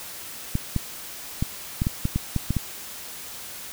clicks, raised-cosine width 5 ms, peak -10 dBFS, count 10, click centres 0.554 / 0.763 / 1.425 / 1.819 / 1.869 / 2.054 / 2.16 / 2.363 / 2.506 / 2.567 s, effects white hiss -38 dBFS RMS until 3.72 s

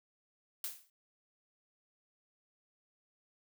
blue noise with exponential decay, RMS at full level -36 dBFS, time 0.64-0.9 s, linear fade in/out 2 ms, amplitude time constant 56 ms, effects none

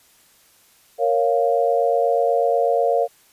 sine chord, Bb minor, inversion none, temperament equal, 466.2 / 554.4 / 698.5 Hz, Bb4 / Db5 / F5, 0 / 0 / 0 cents, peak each -20 dBFS, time 0.98-3.08 s, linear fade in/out 50 ms, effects white hiss -55 dBFS RMS until 3.32 s + resampled to 32000 Hz

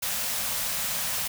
white band-stop noise, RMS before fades -29 dBFS, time 0.02-1.28 s, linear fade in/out 10 ms, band 250 to 480 Hz, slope 96 dB/octave, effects none

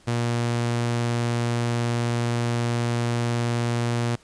sawtooth tone, 118.7 Hz, A#2, 32 cents sharp, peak -18 dBFS, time 0.07-4.16 s, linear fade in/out 10 ms, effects pink hiss -55 dBFS RMS until 4.23 s + resampled to 22050 Hz

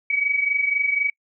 sine tone pair together, 2248 / 2272 Hz, C#7 / C#7, +24 / +42 cents, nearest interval unison, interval 18 cents, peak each -25 / -20 dBFS, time 0.1-1.1 s, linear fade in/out 5 ms, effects noise-tail reverb RT60 0.1 s tail -26 dB re dry

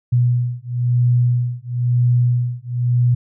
sine beating tone pair, 121.7 / 122.7 Hz, B2 / B2, -25 / -11 cents, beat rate 1 Hz, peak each -17 dBFS, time 0.12-3.15 s, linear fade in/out 10 ms, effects none

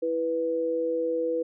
sine tone pair together, 330 / 491.9 Hz, E4 / B4, +2 / -7 cents, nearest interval perfect fifth, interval 691 cents, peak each -31 / -25 dBFS, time 0.02-1.43 s, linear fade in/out 10 ms, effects none

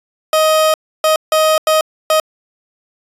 30% pulse tone bursts at uneven times, 627 Hz, D#5, 13 cents sharp, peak -7 dBFS, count 5, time 0.33-0.74 / 1.04-1.16 / 1.32-1.58 / 1.67-1.81 / 2.1-2.2 s, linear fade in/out 2 ms, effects resampled to 32000 Hz

